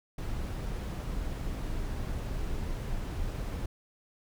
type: noise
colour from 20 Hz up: brown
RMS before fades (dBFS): -34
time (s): 0.18-3.66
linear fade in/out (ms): 5
effects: none

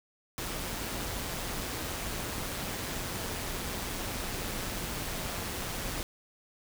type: noise with amplitude modulation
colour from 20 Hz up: pink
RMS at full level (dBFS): -34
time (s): 0.38-6.03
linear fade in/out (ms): 0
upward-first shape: sine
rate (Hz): 183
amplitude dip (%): 40
effects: none

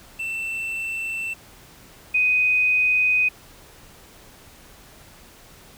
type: tone pair in turn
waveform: triangle / sine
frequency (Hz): 2676 / 2499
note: E7 / D#7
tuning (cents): +25 / +7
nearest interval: minor second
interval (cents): 118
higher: first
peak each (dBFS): -24 / -16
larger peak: second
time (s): 0.19-1.34 / 2.14-3.29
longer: neither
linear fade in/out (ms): 10
effects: pink hiss -48 dBFS RMS until 5.77 s

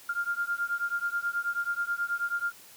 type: beating tone pair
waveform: sine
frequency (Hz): 1396.9 / 1406.2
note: F6 / F6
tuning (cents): 0 / +11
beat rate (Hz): 9.3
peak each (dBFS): -31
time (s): 0.09-2.52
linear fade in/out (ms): 5
effects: white hiss -52 dBFS RMS until 2.76 s + high-pass 60 Hz 12 dB/octave

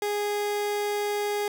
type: tone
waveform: 30% pulse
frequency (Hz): 413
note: G#4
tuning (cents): -10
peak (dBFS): -23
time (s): 0.02-1.48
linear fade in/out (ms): 2
effects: none

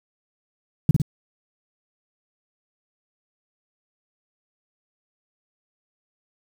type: tone with echo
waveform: sine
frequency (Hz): 149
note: D3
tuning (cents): +25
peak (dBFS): -9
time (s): 0.89-0.91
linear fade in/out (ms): 2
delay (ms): 54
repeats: 2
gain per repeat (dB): -4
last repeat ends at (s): 1.018
effects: 7-bit

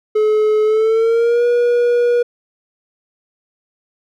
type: tone with pitch glide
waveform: triangle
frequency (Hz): 428.6 to 481.1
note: A4 to B4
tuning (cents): -45 to -45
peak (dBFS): -9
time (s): 0.15-2.23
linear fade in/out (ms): 10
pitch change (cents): +200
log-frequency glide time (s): 0.64-1.45
effects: none

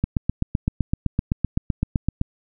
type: click train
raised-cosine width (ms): 5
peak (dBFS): -7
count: 18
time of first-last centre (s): 0.04-2.214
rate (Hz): 7.82
effects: none

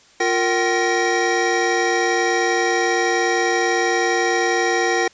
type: tone cluster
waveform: square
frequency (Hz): 351.7 / 462.1 / 766 / 1883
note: F4 / A#4 / G5 / A#6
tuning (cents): +12 / -15 / -40 / +17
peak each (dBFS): -23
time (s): 0.2-5.08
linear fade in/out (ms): 5
effects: white hiss -51 dBFS RMS until 5.13 s + resampled to 16000 Hz

